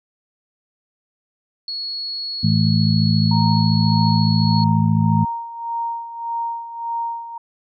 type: tone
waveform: sine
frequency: 4352 Hz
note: C#8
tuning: 33 cents flat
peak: -24 dBFS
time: 1.68-4.64 s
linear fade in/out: 2 ms
type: harmonic tone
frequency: 54.3 Hz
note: A1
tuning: 22 cents flat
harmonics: 2 / 3 / 4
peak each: -18 / -17 / -19 dBFS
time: 2.43-5.25 s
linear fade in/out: 10 ms
type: tone with tremolo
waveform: sine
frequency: 930 Hz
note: A#5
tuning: 4 cents flat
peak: -20 dBFS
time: 3.31-7.38 s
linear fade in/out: 5 ms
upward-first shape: sine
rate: 1.7 Hz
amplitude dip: 70%
effects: none